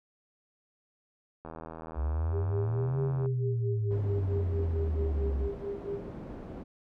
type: click train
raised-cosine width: 1 ms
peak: -28 dBFS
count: 147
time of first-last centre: 1.45-3.259 s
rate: 80.7 Hz
type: exponential two-way sweep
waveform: sine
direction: up then down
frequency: 65.6 to 138.59 to 65.6 Hz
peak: -27 dBFS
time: 1.95-5.5 s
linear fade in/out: 50 ms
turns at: 3.01 s
type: tone with tremolo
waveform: sine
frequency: 401 Hz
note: G4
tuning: 39 cents sharp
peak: -31 dBFS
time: 2.31-6.11 s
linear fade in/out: 50 ms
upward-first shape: sine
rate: 4.5 Hz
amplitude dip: 90%
type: low-pass noise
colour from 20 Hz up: white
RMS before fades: -42 dBFS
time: 3.9-6.64 s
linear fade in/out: 20 ms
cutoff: 360 Hz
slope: 12 dB/octave
effects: none